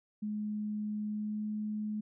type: tone with pitch glide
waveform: sine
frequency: 210.9 to 212.4 Hz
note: G#3 to G#3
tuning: +27 to +39 cents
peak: -33 dBFS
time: 0.22-2.01 s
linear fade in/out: 10 ms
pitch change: +12 cents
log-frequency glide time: 1.1-1.46 s
effects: none